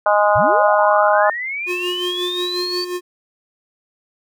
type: harmonic tone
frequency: 207.1 Hz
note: G#3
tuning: 5 cents flat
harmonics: 3 / 4 / 5 / 6 / 7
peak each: -15 / -17 / -19 / -21 / -22 dBFS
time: 0.06-1.3 s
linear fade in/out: 2 ms
type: linear sweep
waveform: sine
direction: up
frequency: 73.8 to 4596 Hz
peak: -22 dBFS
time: 0.35-2.85 s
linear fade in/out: 10 ms
type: tone with tremolo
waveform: square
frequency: 357.6 Hz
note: F4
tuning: 41 cents sharp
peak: -21 dBFS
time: 1.66-3.01 s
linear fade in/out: 50 ms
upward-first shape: sine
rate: 5.6 Hz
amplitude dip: 55%
effects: none